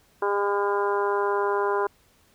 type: harmonic tone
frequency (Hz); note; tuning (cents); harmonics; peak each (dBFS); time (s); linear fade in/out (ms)
202.1; G#3; -47; 2 / 3 / 4 / 5 / 6 / 7 / 8; -24 / -34 / -31 / -27 / -37 / -33 / -41; 0.22-1.87; 5
effects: pink hiss -61 dBFS RMS until 2.34 s